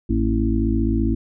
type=harmonic tone with a mistuned harmonic; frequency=55 Hz; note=A1; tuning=in tune; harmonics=1 / 2 / 4 / 5 / 6; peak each=-21 / -25 / -23 / -25 / -24 dBFS; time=0.09-1.15 s; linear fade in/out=10 ms; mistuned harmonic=4; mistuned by=+50 cents; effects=none